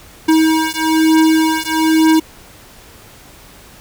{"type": "beating tone pair", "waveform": "square", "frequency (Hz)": [317.8, 318.9], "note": ["D#4", "D#4"], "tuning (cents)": [37, 43], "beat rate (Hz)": 1.1, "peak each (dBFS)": -14, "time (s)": [0.28, 2.2], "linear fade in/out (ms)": 10, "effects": ["pink hiss -41 dBFS RMS until 3.8 s"]}